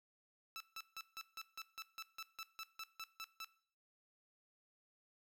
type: tone bursts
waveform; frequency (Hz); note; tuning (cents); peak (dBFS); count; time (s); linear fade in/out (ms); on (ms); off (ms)
15% pulse; 1318.5; E6; 0; -39; 15; 0.56-3.445; 0; 43; 160
effects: noise-tail reverb RT60 0.5 s tail -17 dB re dry